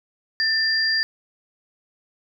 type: tone pair together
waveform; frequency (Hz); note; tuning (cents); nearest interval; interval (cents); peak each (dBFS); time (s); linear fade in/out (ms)
sine; 1785 / 4771; A6 / D8; +24 / +26; octave + perfect fourth; 1702; -21; 0.4-1.03; 0
effects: none